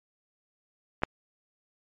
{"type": "clicks", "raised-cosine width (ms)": 0.5, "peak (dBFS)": [-30, -8], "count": 2, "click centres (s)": [1.021, 1.035], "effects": ["MP3 48 kbps"]}